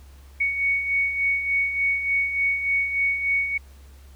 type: beating tone pair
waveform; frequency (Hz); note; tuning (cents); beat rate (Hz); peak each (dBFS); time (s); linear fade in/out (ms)
sine; 2226 / 2229.4; C#7 / C#7; +7 / +9; 3.4; -29 / -21; 0.4-3.58; 10
effects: added 68 Hz sine -44 dBFS peak until 4.15 s + pink hiss -56 dBFS RMS until 4.15 s